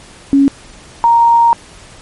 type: tone pair in turn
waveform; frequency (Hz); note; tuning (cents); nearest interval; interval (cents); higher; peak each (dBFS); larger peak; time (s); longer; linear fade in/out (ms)
sine; 277.3 / 932.7; C#4 / A#5; +1 / +1; octave + major sixth; 2100; second; -5; neither; 0.33-0.48 / 1.04-1.53; second; 0
effects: pink hiss -38 dBFS RMS until 2.01 s + MP3 48 kbps